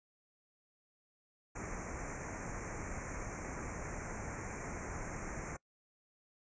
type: band-stop noise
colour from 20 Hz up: pink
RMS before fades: -42 dBFS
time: 1.55-5.57 s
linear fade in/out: 10 ms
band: 2400 to 5900 Hz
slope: 96 dB/octave
effects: noise-tail reverb RT60 0.1 s tail -24 dB re dry + resampled to 16000 Hz